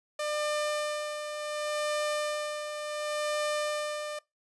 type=tone with tremolo; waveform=sawtooth; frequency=599 Hz; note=D5; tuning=34 cents sharp; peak=-24 dBFS; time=0.19-4.19 s; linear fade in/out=5 ms; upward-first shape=sine; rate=0.69 Hz; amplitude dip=55%; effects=noise-tail reverb RT60 0.2 s tail -22 dB re dry + resampled to 24000 Hz